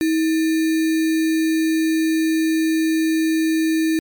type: tone with sample-and-hold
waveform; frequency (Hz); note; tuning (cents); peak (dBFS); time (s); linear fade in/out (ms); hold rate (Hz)
sine; 320; D#4; +49; -15; 0.01-3.99; 0; 2100
effects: MP3 96 kbps